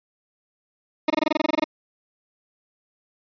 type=tone bursts; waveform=20% pulse; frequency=309.1 Hz; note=D#4; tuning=11 cents flat; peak=-12 dBFS; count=13; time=1.08-1.642 s; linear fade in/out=5 ms; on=22 ms; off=23 ms; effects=resampled to 11025 Hz